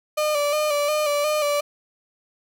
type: tone with vibrato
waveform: 35% pulse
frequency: 594 Hz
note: D5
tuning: 20 cents sharp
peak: -18 dBFS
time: 0.17-1.61 s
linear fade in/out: 10 ms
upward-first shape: square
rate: 2.8 Hz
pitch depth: 38 cents each way
effects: none